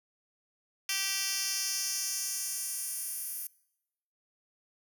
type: tone with high-pass filter sweep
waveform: 10% pulse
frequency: 389.4 Hz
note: G4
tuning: 12 cents flat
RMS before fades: -34 dBFS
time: 0.89-3.47 s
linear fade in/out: 2 ms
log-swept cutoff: 3500 to 12000 Hz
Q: 1.5
effects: noise-tail reverb RT60 0.9 s tail -25 dB re dry